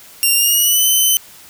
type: tone with pitch glide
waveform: 5% pulse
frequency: 2777 to 3046 Hz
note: F7 to F#7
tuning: -10 to +50 cents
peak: -3 dBFS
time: 0.23-1.17 s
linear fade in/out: 0 ms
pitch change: +160 cents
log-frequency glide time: 0.35-0.87 s
effects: white hiss -41 dBFS RMS until 1.49 s